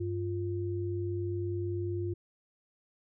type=tone pair together; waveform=sine; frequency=98 / 349.2 Hz; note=G2 / F4; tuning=0 / 0 cents; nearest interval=octave + minor seventh; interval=2200 cents; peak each=-33 / -34 dBFS; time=0-2.14 s; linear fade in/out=10 ms; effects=none